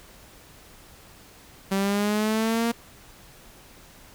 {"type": "linear sweep", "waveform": "sawtooth", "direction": "up", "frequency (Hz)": [192.7, 234.6], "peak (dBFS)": -18, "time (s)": [1.71, 2.72], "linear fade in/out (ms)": 10, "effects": ["pink hiss -50 dBFS RMS until 4.14 s"]}